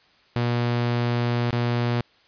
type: tone with dropouts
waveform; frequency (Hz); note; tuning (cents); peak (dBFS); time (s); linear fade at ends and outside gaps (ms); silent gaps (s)
sawtooth; 120; B2; -49; -17; 0.36-2.01; 0; 1.506-1.529
effects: white hiss -58 dBFS RMS until 2.27 s + resampled to 11025 Hz